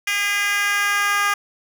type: tone with high-pass filter sweep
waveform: 10% pulse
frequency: 406.8 Hz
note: G#4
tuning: 36 cents flat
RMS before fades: -20 dBFS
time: 0.07-1.34 s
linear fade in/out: 5 ms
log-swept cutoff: 2200 to 1200 Hz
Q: 1.9
effects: none